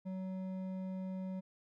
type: tone with hard clipping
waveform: sine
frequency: 187.7 Hz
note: F#3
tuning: 25 cents sharp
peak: -40 dBFS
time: 0.05-1.41 s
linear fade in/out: 20 ms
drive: 8 dB
effects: none